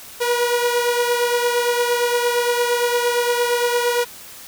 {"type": "beating tone pair", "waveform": "sawtooth", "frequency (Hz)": [480.3, 489], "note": ["B4", "B4"], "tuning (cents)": [-48, -17], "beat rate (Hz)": 8.7, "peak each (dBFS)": [-14, -20], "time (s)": [0.2, 4.05], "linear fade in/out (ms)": 20, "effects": ["white hiss -39 dBFS RMS until 4.47 s"]}